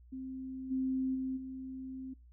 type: tone with level steps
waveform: sine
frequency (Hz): 261.6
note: C4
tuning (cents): 0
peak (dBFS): -39 / -30 / -33 / -40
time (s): 0.12-2.14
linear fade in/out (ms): 10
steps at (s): 0.7 / 1.14 / 1.36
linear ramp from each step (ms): 20
effects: noise-tail reverb RT60 0.3 s tail -25 dB re dry + added 60 Hz sine -55 dBFS peak until 2.32 s